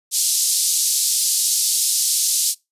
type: band-pass noise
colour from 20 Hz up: white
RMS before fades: -19 dBFS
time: 0.11-2.55 s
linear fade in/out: 50 ms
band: 4300 to 11000 Hz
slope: 24 dB/octave
effects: noise-tail reverb RT60 0.2 s tail -22 dB re dry + resampled to 32000 Hz